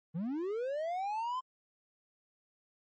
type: linear sweep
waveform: triangle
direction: up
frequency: 150 to 1046.5 Hz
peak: -31 dBFS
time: 0.14-1.41 s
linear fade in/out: 20 ms
effects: MP3 32 kbps